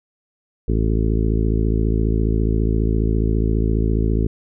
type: harmonic tone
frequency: 54.7 Hz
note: A1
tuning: 9 cents flat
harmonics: 1 / 2 / 3 / 4 / 5 / 6 / 7 / 8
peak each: -18 / -22 / -27 / -26 / -28 / -29 / -28 / -31 dBFS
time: 0.68-4.27 s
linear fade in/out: 5 ms
effects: none

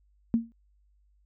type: tone with exponential decay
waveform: sine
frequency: 230 Hz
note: A#3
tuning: 23 cents flat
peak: -17 dBFS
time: 0.34-0.52 s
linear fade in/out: 0 ms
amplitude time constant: 37 ms
effects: added 50 Hz sine -62 dBFS peak until 1.25 s

